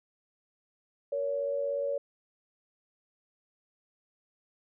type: tone pair together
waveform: sine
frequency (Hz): 466.2 / 563.1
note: A#4 / C#5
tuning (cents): 0 / +27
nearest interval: minor third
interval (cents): 327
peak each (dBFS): -36 / -29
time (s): 1.12-1.98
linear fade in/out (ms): 5
effects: none